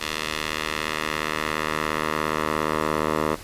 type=tone with band-pass filter sweep; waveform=10% pulse; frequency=77.2 Hz; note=D#2; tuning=13 cents flat; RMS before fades=-26 dBFS; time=0-3.36 s; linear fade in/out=20 ms; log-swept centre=3300 to 850 Hz; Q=0.92; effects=pink hiss -41 dBFS RMS until 3.43 s + resampled to 32000 Hz